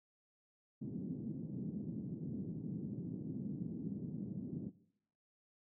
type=band-pass noise; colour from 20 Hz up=pink; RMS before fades=-43 dBFS; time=0.81-4.7 s; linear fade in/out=10 ms; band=150 to 270 Hz; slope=24 dB/octave; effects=noise-tail reverb RT60 0.7 s tail -18 dB re dry